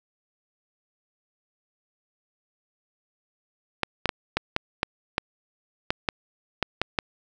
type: clicks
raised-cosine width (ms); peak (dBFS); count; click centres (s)
0.3; -6; 12; 3.833 / 4.057 / 4.092 / 4.37 / 4.564 / 4.831 / 5.181 / 5.905 / 6.088 / 6.627 / 6.816 / 6.988
effects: none